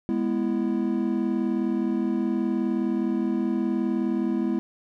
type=chord; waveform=triangle; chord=E major; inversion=first; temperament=equal with one note detuned; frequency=207.7 / 246.9 / 331.9 Hz; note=G#3 / B3 / E4; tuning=0 / 0 / +12 cents; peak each=-25 dBFS; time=0.09-4.59 s; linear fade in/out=0 ms; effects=none